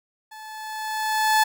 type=tone with level ramp; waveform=30% pulse; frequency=867 Hz; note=A5; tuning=26 cents flat; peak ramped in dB=-37 to -12 dBFS; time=0.31-1.44 s; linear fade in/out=10 ms; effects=none